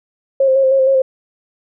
sine tone with vibrato, 533 Hz, C5, 32 cents sharp, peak -9 dBFS, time 0.4-1.02 s, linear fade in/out 5 ms, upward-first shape square, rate 6.4 Hz, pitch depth 25 cents each way, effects none

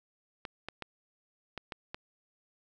clicks, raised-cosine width 0.3 ms, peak -22 dBFS, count 6, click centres 0.452 / 0.686 / 0.823 / 1.577 / 1.722 / 1.945 s, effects none

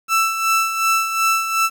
30% pulse tone with tremolo, 1326 Hz, E6, 10 cents sharp, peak -11 dBFS, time 0.08-1.7 s, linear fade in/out 50 ms, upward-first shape sine, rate 2.7 Hz, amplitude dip 60%, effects 8-bit

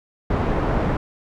pink low-pass noise, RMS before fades -21 dBFS, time 0.3-0.97 s, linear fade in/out 5 ms, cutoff 1100 Hz, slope 12 dB/octave, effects none

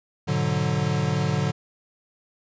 square chord, G# half-diminished seventh, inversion none, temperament equal, 103.83 / 123.47 / 146.83 / 185 Hz, G#2 / B2 / D3 / F#3, 0 / 0 / 0 / 0 cents, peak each -30 / -30 / -25 / -29 dBFS, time 0.27-1.52 s, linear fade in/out 20 ms, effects resampled to 16000 Hz

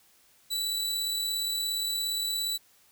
sawtooth tone with amplitude modulation, 3951 Hz, B7, in tune, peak -24 dBFS, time 0.5-2.58 s, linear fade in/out 20 ms, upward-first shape sine, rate 37.2 Hz, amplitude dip 25%, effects white hiss -62 dBFS RMS until 2.91 s

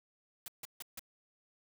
white noise bursts, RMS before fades -44 dBFS, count 4, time 0.46-0.994 s, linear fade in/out 2 ms, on 21 ms, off 150 ms, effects none

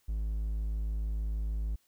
triangle tone, 53.3 Hz, G#1, 46 cents sharp, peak -28 dBFS, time 0.08-1.76 s, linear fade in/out 10 ms, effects white hiss -71 dBFS RMS until 1.87 s

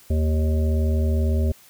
harmonic tone, 77.9 Hz, D#2, 3 cents sharp, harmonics 1 / 3 / 5 / 7 / 8, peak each -18 / -28 / -32 / -35 / -36 dBFS, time 0.1-1.52 s, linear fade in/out 5 ms, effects white hiss -51 dBFS RMS until 1.69 s

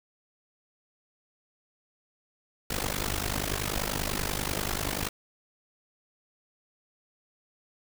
pink noise with amplitude modulation, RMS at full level -27 dBFS, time 2.7-5.09 s, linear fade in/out 5 ms, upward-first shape sine, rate 50.3 Hz, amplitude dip 90%, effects none

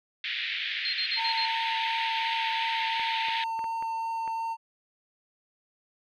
pink band-pass noise, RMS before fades -32 dBFS, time 0.24-3.44 s, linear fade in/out 2 ms, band 1800 to 3900 Hz, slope 48 dB/octave
sine tone bursts, 4194 Hz, C8, 3 cents sharp, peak -28 dBFS, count 5, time 0.85-1.455 s, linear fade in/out 2 ms, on 81 ms, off 50 ms
triangle tone with vibrato, 906 Hz, A#5, 50 cents flat, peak -27 dBFS, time 1.16-4.57 s, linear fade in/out 50 ms, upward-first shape triangle, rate 2.8 Hz, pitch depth 9 cents each way
clicks, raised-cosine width 0.5 ms, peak -28 dBFS, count 6, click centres 2.997 / 3.285 / 3.592 / 3.642 / 3.825 / 4.277 s
effects none

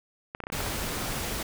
clicks, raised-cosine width 0.5 ms, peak -20 dBFS, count 9, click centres 0.349 / 0.403 / 0.438 / 0.469 / 0.501 / 0.55 / 0.605 / 0.665 / 0.72 s
pink noise, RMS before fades -32 dBFS, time 0.52-1.43 s, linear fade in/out 5 ms
effects none

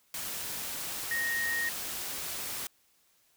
sine tone in noise, 1864.7 Hz, A#6, in tune, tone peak -29 dBFS, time 1.11-1.69 s, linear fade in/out 2 ms, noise white, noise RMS -37 dBFS, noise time 0.14-2.67 s, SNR +5 dB, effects white hiss -68 dBFS RMS until 3.36 s

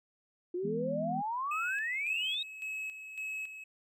sine exponential sweep, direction up, 345.3 to 3835 Hz, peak -32 dBFS, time 0.54-2.43 s, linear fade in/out 5 ms
sine chord, E major, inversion none, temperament equal, 164.81 / 207.7 / 246.9 Hz, E3 / G#3 / B3, 0 / 0 / 0 cents, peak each -39 dBFS, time 0.63-1.22 s, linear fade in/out 20 ms
triangle tone with tremolo, 2573 Hz, E7, 43 cents flat, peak -34 dBFS, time 1.51-3.64 s, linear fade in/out 5 ms, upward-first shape square, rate 1.8 Hz, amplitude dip 60%
effects none

